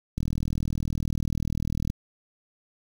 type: click train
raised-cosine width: 5 ms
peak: -16 dBFS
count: 70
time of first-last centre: 0.18-1.901 s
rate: 40.1 Hz
effects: 7-bit